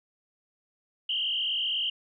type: tone with frequency modulation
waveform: sine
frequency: 3000 Hz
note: F#7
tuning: 23 cents sharp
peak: -26 dBFS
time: 1.09-1.9 s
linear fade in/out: 5 ms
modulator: 44 Hz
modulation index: 4.2
effects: none